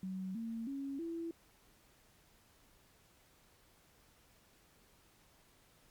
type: tone with pitch steps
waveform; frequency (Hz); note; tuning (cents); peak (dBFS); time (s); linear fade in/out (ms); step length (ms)
sine; 188.1 / 227.6 / 275.4 / 333.2; F#3 / A#3 / C#4 / E4; +29 / -41 / -11 / +19; -38; 0.03-1.31; 2; 320
effects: pink hiss -67 dBFS RMS until 5.9 s + MP3 96 kbps

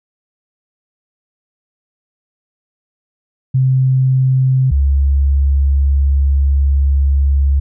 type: tone pair in turn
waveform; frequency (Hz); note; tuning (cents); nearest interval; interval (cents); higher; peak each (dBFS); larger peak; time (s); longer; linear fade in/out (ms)
sine; 130.81 / 69.29; C3 / C#2; 0 / 0; major seventh; 1100; first; -9; neither; 3.54-4.71 / 4.71-7.6; second; 10
effects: none

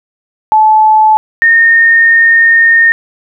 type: tone pair in turn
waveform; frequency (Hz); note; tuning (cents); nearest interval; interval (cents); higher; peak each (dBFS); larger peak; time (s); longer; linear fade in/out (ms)
sine; 866 / 1835; A5 / A#6; -28 / -28; octave + minor second; 1300; second; -3; neither; 0.52-1.17 / 1.42-2.92; second; 0
effects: none

